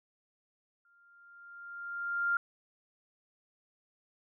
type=tone with exponential growth; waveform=sine; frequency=1396.9 Hz; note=F6; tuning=in tune; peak=-25 dBFS; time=0.85-2.37 s; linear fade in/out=2 ms; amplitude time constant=330 ms; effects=none